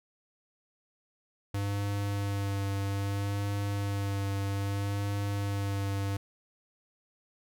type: tone with vibrato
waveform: square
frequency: 100 Hz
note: G2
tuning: 35 cents sharp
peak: -30 dBFS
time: 1.54-6.17 s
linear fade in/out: 5 ms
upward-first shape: sine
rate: 0.62 Hz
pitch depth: 18 cents each way
effects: none